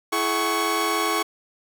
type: tone cluster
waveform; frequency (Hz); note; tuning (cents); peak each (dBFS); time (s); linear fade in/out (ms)
sawtooth; 332.2 / 423 / 758 / 1109; E4 / G#4 / F#5 / C#6; +13 / +32 / +42 / 0; -24 / -24 / -27 / -20; 0.12-1.23; 10
effects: none